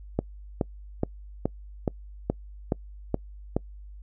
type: click train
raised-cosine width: 2 ms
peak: -10 dBFS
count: 9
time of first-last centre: 0.19-3.566 s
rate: 2.37 Hz
effects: noise-tail reverb RT60 0.1 s tail -26 dB re dry + added 50 Hz sine -41 dBFS peak until 4.02 s